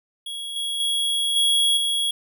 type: tone with level steps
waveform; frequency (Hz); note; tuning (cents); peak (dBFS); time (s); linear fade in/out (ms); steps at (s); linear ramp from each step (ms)
square; 3324; G#7; +1; -30 / -25 / -21 / -17 / -21; 0.26-2.11; 5; 0.56 / 0.8 / 1.36 / 1.77; 2
effects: none